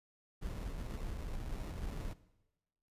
brown noise with sample-and-hold, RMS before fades -41 dBFS, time 0.41-2.14 s, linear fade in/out 20 ms, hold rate 1575 Hz, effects noise-tail reverb RT60 1.0 s tail -18 dB re dry + resampled to 32000 Hz

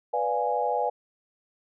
sine chord, B diminished seventh, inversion none, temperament equal, 493.9 / 587.3 / 698.5 / 830.6 Hz, B4 / D5 / F5 / Ab5, 0 / 0 / 0 / 0 cents, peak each -29 / -31 / -30 / -27 dBFS, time 0.13-0.9 s, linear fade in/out 10 ms, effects none

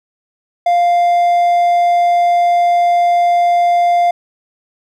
triangle tone, 698.5 Hz, F5, in tune, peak -7 dBFS, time 0.66-4.11 s, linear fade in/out 5 ms, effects none

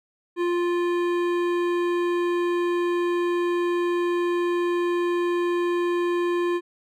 sine tone with hard clipping, 349.2 Hz, F4, in tune, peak -23 dBFS, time 0.36-6.61 s, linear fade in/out 50 ms, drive 14 dB, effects none

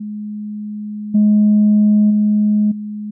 sine tone with level steps, 210 Hz, G#3, 19 cents sharp, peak -23 / -7 / -10 / -23 dBFS, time 0-3.11 s, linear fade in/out 10 ms, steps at 1.14 / 2.1 / 2.71 s, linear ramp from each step 10 ms, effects tanh soft clip ceiling -5 dBFS

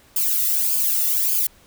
violet noise with flanger, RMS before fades -20 dBFS, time 0.16-1.47 s, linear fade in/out 5 ms, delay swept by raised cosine 0.51 to 1.29 ms, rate 1.7 Hz, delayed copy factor -0.65, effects pink hiss -53 dBFS RMS until 1.66 s

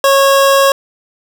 25% pulse tone, 549 Hz, C#5, 17 cents flat, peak -3 dBFS, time 0.04-0.72 s, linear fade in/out 2 ms, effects none

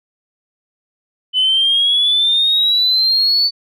sine exponential sweep, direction up, 2998 to 4519 Hz, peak -10 dBFS, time 1.33-3.51 s, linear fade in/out 50 ms, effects tanh soft clip ceiling -6 dBFS

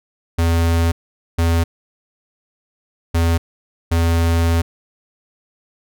square tone bursts at uneven times, 83.6 Hz, E2, 25 cents sharp, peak -14 dBFS, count 4, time 0.38-0.92 / 1.38-1.64 / 3.14-3.38 / 3.91-4.62 s, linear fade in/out 10 ms, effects none

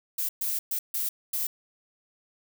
violet noise bursts at uneven times, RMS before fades -29 dBFS, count 5, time 0.18-0.29 / 0.41-0.59 / 0.71-0.79 / 0.94-1.09 / 1.33-1.47 s, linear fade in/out 5 ms, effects none

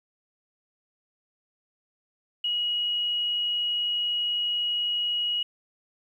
sine tone, 2902 Hz, F#7, 34 cents flat, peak -24 dBFS, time 2.44-5.43 s, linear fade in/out 5 ms, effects 10-bit

